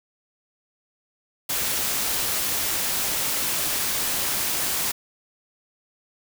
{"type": "noise", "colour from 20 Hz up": "white", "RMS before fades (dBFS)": -25, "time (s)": [1.49, 4.92], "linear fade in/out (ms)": 10, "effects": []}